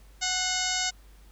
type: harmonic tone with a mistuned harmonic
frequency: 740 Hz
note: F#5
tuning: in tune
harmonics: 1 / 2 / 3 / 4 / 5 / 6 / 7 / 8 / 9 / 10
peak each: -35 / -35 / -35 / -35 / -35 / -35 / -35 / -35 / -35 / -35 dBFS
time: 0.21-0.91 s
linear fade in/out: 20 ms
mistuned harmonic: 3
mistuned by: -61 cents
effects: added 50 Hz sine -50 dBFS peak until 1.31 s + pink hiss -60 dBFS RMS until 1.31 s